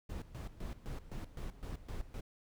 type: noise with tremolo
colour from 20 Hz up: brown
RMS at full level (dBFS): -41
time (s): 0.09-2.21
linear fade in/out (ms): 10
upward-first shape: square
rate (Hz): 3.9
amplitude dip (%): 80
effects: none